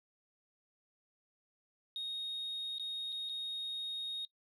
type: tone with dropouts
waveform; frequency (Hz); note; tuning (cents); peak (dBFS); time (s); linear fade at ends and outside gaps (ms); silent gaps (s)
sine; 3729; A#7; 0; -35; 1.96-4.25; 1; 2.783-2.796 / 3.122-3.125 / 3.29-3.295
effects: noise-tail reverb RT60 0.1 s tail -23 dB re dry + tanh soft clip ceiling -35 dBFS